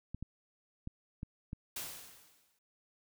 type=clicks; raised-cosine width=5 ms; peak=-28 dBFS; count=5; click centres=0.146 / 0.226 / 0.874 / 1.231 / 1.531 s
type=noise with exponential decay; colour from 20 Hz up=white; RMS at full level=-39 dBFS; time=1.76-2.59 s; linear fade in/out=5 ms; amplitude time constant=180 ms
effects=none